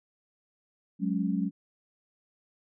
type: chord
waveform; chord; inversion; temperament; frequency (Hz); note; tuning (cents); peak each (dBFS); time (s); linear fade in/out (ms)
sine; F# suspended second; none; equal; 185 / 207.7 / 277.2; F#3 / G#3 / C#4; 0 / 0 / 0; -29 / -30 / -32; 0.99-1.51; 50
effects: none